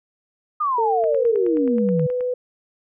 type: exponential sweep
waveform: sine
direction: down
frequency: 1249 to 146.83 Hz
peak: -18 dBFS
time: 0.6-2.07 s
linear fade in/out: 10 ms
type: tone with pitch glide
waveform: sine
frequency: 448.9 to 498.1 Hz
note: A4 to B4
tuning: +35 to +15 cents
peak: -20 dBFS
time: 0.78-2.34 s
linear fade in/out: 5 ms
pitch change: +180 cents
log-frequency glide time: 0.93-2.09 s
type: click train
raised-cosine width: 0.5 ms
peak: -25 dBFS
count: 12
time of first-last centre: 1.04-2.208 s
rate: 9.42 Hz
effects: none